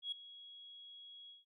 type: tone with ADSR envelope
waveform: sine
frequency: 3322 Hz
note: G#7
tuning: in tune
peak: -35 dBFS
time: 0.02-1.45 s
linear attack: 100 ms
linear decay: 5 ms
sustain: -17 dB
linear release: 160 ms
effects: tanh soft clip ceiling -31 dBFS